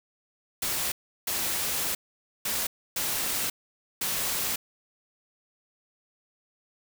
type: noise bursts at uneven times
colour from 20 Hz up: white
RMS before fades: -29 dBFS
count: 5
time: 0.62-0.92 / 1.27-1.95 / 2.45-2.67 / 2.96-3.5 / 4.01-4.56 s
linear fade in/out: 5 ms
effects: none